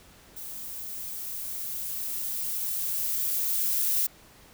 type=noise with level ramp; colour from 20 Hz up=violet; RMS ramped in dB=-39 to -25 dBFS; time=0.36-4.07 s; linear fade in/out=10 ms; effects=pink hiss -54 dBFS RMS until 4.53 s